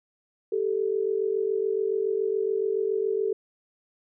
sine tone pair together, 392 / 439.1 Hz, G4 / A4, 0 / -4 cents, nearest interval major second, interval 196 cents, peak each -26 dBFS, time 0.52-3.33 s, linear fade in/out 5 ms, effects none

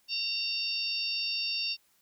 harmonic tone with a mistuned harmonic, 919 Hz, A#5, 25 cents flat, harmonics 3 / 4 / 5 / 6, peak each -34 / -40 / -33 / -36 dBFS, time 0.08-1.77 s, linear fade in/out 50 ms, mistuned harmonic 6, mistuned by -26 cents, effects white hiss -68 dBFS RMS until 2.01 s

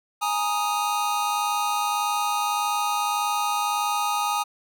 square chord, Ab suspended second, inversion none, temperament equal, 830.6 / 932.3 / 1244.5 Hz, Ab5 / Bb5 / Eb6, 0 / 0 / 0 cents, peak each -27 / -30 / -27 dBFS, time 0.21-4.44 s, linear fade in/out 20 ms, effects none

